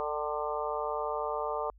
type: harmonic tone with a mistuned harmonic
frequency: 149 Hz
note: D3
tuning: 25 cents sharp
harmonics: 3 / 4 / 5 / 6 / 7 / 8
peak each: -36 / -36 / -39 / -38 / -39 / -38 dBFS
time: 0-1.7 s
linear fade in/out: 0 ms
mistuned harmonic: 5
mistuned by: +46 cents
effects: added 50 Hz sine -54 dBFS peak until 1.78 s